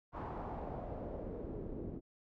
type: noise with low-pass filter sweep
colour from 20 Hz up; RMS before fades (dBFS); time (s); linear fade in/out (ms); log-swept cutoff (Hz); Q
pink; -43; 0.12-2.01; 50; 1000 to 330; 2.1
effects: none